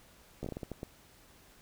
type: slowing click train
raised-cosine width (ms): 2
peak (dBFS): -25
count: 9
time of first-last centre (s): 0.43-0.831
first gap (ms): 14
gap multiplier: 1.35
effects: pink hiss -60 dBFS RMS until 1.61 s